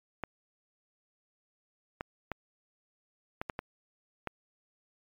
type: clicks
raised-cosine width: 0.5 ms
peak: -19 dBFS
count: 7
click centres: 0.237 / 2.009 / 2.317 / 3.415 / 3.498 / 3.591 / 4.273 s
effects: MP3 96 kbps